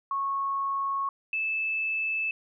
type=tone pair in turn; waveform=sine; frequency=1100 / 2624 Hz; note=C#6 / E7; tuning=-14 / -9 cents; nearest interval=octave + minor third; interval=1505 cents; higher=second; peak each=-26 dBFS; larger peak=neither; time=0.11-1.09 / 1.33-2.31 s; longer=neither; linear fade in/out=2 ms; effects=none